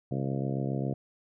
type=harmonic tone with a mistuned harmonic; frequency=67.4 Hz; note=C#2; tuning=48 cents flat; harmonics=2 / 3 / 4 / 5 / 6 / 7 / 8 / 9 / 10; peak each=-31 / -35 / -37 / -39 / -41 / -42 / -43 / -44 / -45 dBFS; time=0.11-0.94 s; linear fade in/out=5 ms; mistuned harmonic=10; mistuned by=+41 cents; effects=none